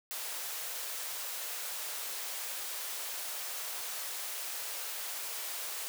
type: high-pass noise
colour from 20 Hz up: white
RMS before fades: -39 dBFS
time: 0.11-5.88 s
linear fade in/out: 0 ms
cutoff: 450 Hz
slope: 24 dB/octave
effects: none